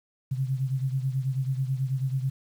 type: beating tone pair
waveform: sine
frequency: 130.81 / 140.01 Hz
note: C3 / C#3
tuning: 0 / +18 cents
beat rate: 9.2 Hz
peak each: -26 / -31 dBFS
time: 0.31-2.3 s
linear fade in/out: 10 ms
effects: 9-bit